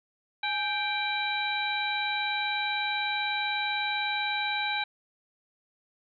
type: harmonic tone with a mistuned harmonic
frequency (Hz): 784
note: G5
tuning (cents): 0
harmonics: 1 / 2 / 3 / 4 / 5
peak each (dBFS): -32 / -34 / -32 / -42 / -33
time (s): 0.43-4.84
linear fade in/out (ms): 5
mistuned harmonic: 1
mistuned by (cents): +110
effects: none